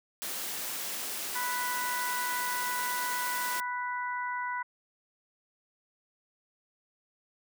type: noise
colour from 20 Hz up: white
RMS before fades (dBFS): -36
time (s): 0.22-3.6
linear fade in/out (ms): 0
type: harmonic tone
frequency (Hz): 493.6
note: B4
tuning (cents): -1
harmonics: 2 / 3 / 4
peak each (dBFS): -33 / -37 / -39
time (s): 1.35-4.63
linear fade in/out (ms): 10
effects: high-pass 200 Hz 12 dB/octave